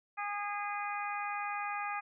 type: harmonic tone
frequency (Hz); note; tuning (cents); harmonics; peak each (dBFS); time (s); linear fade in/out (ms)
410; G#4; -22; 2 / 3 / 4 / 5 / 6; -38 / -39 / -44 / -44 / -43; 0.17-2.01; 20
effects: none

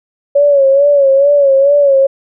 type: tone with vibrato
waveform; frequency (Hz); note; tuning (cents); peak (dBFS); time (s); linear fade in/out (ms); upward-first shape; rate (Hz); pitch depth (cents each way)
sine; 559; C#5; +14; -5; 0.35-2.07; 10; sine; 2.3; 65
effects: none

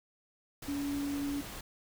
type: tone in noise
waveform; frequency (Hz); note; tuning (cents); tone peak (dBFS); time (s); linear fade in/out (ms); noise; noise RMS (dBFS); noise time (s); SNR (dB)
sine; 284; C#4; +42; -32; 0.68-1.41; 5; pink; -44; 0.62-1.61; +9
effects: none

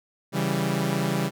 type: chord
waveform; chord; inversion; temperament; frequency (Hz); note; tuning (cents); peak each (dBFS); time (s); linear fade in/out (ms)
sawtooth; C# diminished; none; equal; 138.59 / 164.81 / 196; C#3 / E3 / G3; 0 / 0 / 0; -24 / -24 / -23; 0.32-1.31; 50
effects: none

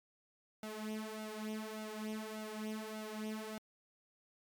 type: tone with flanger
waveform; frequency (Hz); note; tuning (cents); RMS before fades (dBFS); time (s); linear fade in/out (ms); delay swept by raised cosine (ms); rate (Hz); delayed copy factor
sawtooth; 216.2; A3; -30; -43; 0.63-3.58; 2; 1.4 to 4.3; 1.7; +0.75
effects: MP3 96 kbps

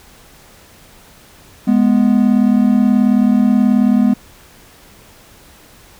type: tone pair together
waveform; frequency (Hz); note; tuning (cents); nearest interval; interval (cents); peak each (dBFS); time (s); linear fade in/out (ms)
triangle; 208.3 / 246.9; G#3 / B3; +5 / 0; minor third; 295; -10; 1.67-4.14; 10
effects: pink hiss -44 dBFS RMS until 5.99 s

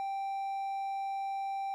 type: tone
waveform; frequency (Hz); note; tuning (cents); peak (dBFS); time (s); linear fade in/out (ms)
triangle; 784; G5; 0; -31; 0-1.74; 0
effects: none

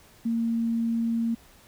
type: tone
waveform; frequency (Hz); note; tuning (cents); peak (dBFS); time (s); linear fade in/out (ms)
sine; 230; A#3; -23; -23; 0.25-1.35; 10
effects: pink hiss -55 dBFS RMS until 1.67 s

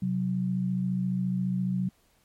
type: tone pair together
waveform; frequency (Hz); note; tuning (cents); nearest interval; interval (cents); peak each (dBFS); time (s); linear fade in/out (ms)
sine; 130.51 / 185; C3 / F#3; -4 / 0; tritone; 604; -31 / -26; 0.02-1.89; 5
effects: pink hiss -66 dBFS RMS until 2.24 s + MP3 64 kbps

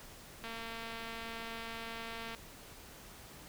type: click train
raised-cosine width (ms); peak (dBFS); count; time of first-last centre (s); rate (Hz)
0.3; -28; 436; 0.44-2.348; 228
effects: pink hiss -53 dBFS RMS until 3.48 s

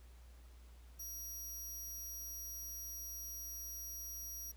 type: tone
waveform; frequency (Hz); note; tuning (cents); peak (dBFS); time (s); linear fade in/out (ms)
20% pulse; 5740; F8; +47; -39; 0.99-4.52; 10
effects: added 60 Hz sine -55 dBFS peak until 4.56 s + pink hiss -68 dBFS RMS until 4.56 s

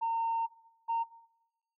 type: tone pair in turn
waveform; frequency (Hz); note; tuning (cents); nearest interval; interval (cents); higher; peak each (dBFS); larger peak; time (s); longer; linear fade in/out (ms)
sine; 914 / 919.1; A#5 / A#5; -34 / -25; unison; 9; second; -27; neither; 0.01-0.47 / 0.88-1.04; first; 20
effects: noise-tail reverb RT60 0.9 s tail -19 dB re dry + tanh soft clip ceiling -25 dBFS

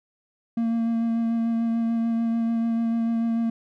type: tone with vibrato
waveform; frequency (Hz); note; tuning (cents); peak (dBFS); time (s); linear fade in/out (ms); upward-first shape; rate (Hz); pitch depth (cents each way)
triangle; 229.6; A#3; -26; -19; 0.57-3.5; 5; sine; 6.8; 14
effects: none

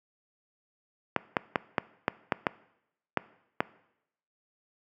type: clicks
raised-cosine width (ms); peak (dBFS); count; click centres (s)
0.5; -8; 9; 1.163 / 1.368 / 1.558 / 1.782 / 2.081 / 2.322 / 2.468 / 3.173 / 3.605
effects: noise-tail reverb RT60 0.8 s tail -20 dB re dry + high-pass 150 Hz 12 dB/octave

